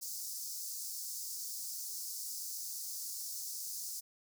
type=high-pass noise; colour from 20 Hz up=pink; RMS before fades=-42 dBFS; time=0.01-4.01 s; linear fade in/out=20 ms; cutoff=4900 Hz; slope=48 dB/octave; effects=none